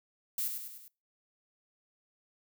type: noise with echo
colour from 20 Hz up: violet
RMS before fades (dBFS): -33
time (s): 0.38-0.48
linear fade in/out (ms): 2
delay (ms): 100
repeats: 4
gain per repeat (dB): -5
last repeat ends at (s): 0.88
effects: noise-tail reverb RT60 0.3 s tail -24 dB re dry